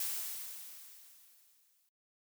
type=noise with exponential decay; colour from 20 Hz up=blue; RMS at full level=-35 dBFS; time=0-1.89 s; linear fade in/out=2 ms; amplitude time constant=410 ms; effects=noise-tail reverb RT60 0.1 s tail -21 dB re dry